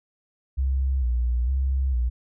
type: tone with vibrato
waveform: sine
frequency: 63.3 Hz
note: B1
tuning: 43 cents sharp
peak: -20 dBFS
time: 0.57-2.1 s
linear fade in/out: 20 ms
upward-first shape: square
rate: 1.1 Hz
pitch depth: 84 cents each way
effects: none